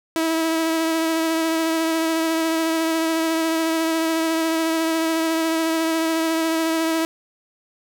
sawtooth tone with vibrato, 324.5 Hz, E4, 27 cents flat, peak -15 dBFS, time 0.16-7.05 s, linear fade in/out 0 ms, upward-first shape triangle, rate 14 Hz, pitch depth 22 cents each way, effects none

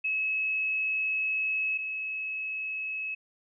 sine tone pair in turn, 2578 / 2578 Hz, E7 / E7, -39 / -39 cents, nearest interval unison, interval 0 cents, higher neither, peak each -26 / -31 dBFS, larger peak first, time 0.04-1.78 / 1.78-3.15 s, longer first, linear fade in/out 10 ms, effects none

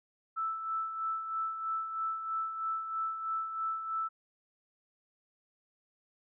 sine tone with tremolo, 1318.5 Hz, E6, in tune, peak -30 dBFS, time 0.36-4.09 s, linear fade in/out 20 ms, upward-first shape sine, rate 3.1 Hz, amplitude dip 55%, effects none

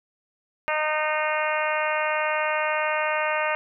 harmonic tone, 306.9 Hz, D#4, 24 cents flat, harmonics 2 / 3 / 4 / 5 / 6 / 7 / 8 / 9, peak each -27 / -29 / -30 / -31 / -32 / -32 / -33 / -34 dBFS, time 0.68-3.55 s, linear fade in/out 0 ms, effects none

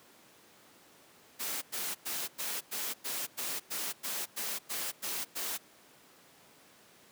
white noise bursts, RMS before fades -36 dBFS, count 13, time 1.39-5.58 s, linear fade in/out 20 ms, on 230 ms, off 100 ms, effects pink hiss -59 dBFS RMS until 7.11 s + high-pass 200 Hz 12 dB/octave

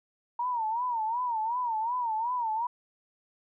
sine tone with vibrato, 932.3 Hz, A#5, in tune, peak -27 dBFS, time 0.39-2.67 s, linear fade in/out 5 ms, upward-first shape sine, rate 2.7 Hz, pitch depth 130 cents each way, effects none

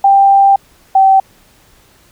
sine tone pair in turn, 789 / 771.9 Hz, G5 / G5, +11 / -27 cents, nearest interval unison, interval 38 cents, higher first, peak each -4 dBFS, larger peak neither, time 0.04-0.56 / 0.95-1.2 s, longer first, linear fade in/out 5 ms, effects pink hiss -48 dBFS RMS until 2.11 s

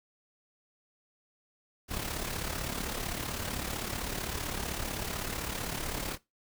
pink noise with amplitude modulation, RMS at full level -33 dBFS, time 1.88-6.18 s, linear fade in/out 50 ms, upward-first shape sine, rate 35.7 Hz, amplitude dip 60%, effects noise-tail reverb RT60 0.2 s tail -19 dB re dry

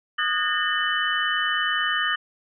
sine tone cluster, 1234 / 1463 / 1648 / 1817 / 2996 Hz, D#6 / F#6 / G#6 / A#6 / F#7, -15 / -20 / -14 / -45 / +21 cents, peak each -27 / -31 / -31 / -25 / -27 dBFS, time 0.18-2.16 s, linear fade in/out 10 ms, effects none

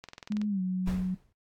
click train, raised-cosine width 0.2 ms, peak -25 dBFS, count 9, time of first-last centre 0.04-0.416 s, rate 21.3 Hz
sine tone with pitch glide, 209.8 to 184.76 Hz, G#3 to F#3, +18 to -2 cents, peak -27 dBFS, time 0.3-1.15 s, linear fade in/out 10 ms, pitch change -220 cents, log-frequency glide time 0.48-0.61 s
brown noise with exponential decay, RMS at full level -31 dBFS, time 0.87-1.33 s, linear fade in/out 5 ms, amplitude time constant 100 ms
effects noise-tail reverb RT60 0.1 s tail -18 dB re dry + AAC 64 kbps

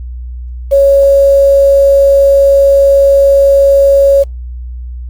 sine tone with quantisation, 554.4 Hz, C#5, in tune, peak -3 dBFS, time 0.71-4.24 s, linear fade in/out 20 ms, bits 5, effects added 61 Hz sine -20 dBFS peak until 5.09 s + Opus 48 kbps

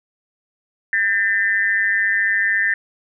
sine tone with amplitude modulation, 1807 Hz, A6, 46 cents sharp, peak -11 dBFS, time 0.93-2.74 s, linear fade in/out 2 ms, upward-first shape sine, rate 204 Hz, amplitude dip 95%, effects none

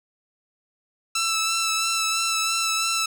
10% pulse tone with vibrato, 1325 Hz, E6, 9 cents sharp, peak -13 dBFS, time 1.15-3.06 s, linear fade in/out 5 ms, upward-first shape sine, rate 3 Hz, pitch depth 21 cents each way, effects none

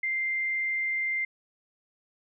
sine tone, 2093 Hz, C7, in tune, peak -26 dBFS, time 0.03-1.25 s, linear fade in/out 5 ms, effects none

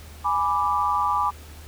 sine chord, G# diminished, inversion none, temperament equal, 830.6 / 987.8 / 1174.7 Hz, G#5 / B5 / D6, 0 / 0 / 0 cents, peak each -26 / -24 / -23 dBFS, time 0.24-1.31 s, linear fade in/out 20 ms, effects added 76 Hz sine -41 dBFS peak until 1.67 s + pink hiss -47 dBFS RMS until 1.67 s

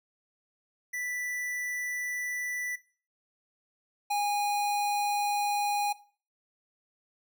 square tone pair in turn, 1975.5 / 820.8 Hz, B6 / G#5, 0 / -21 cents, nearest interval octave + minor third, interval 1521 cents, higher first, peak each -33 / -27 dBFS, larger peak second, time 0.93-2.76 / 4.1-5.93 s, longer neither, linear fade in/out 10 ms, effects noise-tail reverb RT60 0.4 s tail -18 dB re dry

